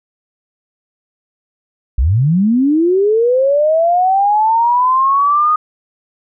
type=linear sweep; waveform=sine; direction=up; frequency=52.1 to 1244.5 Hz; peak=-9 dBFS; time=1.98-5.56 s; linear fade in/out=5 ms; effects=none